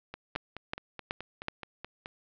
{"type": "two click trains", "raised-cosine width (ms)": 0.3, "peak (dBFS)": [-15, -23], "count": [4, 10], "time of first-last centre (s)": [[0.36, 1.484], [0.14, 2.059]], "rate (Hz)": [2.67, 4.69], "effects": ["low-pass 4000 Hz 12 dB/octave"]}